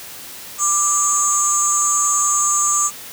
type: tone cluster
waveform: sine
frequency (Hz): 1181 / 6450 / 7120 / 7960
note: D6 / G8 / A8 / B8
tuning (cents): +9 / +48 / +20 / +13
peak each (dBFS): -20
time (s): 0.58-2.91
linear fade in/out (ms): 50
effects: white hiss -35 dBFS RMS until 3.12 s + high-pass 60 Hz 12 dB/octave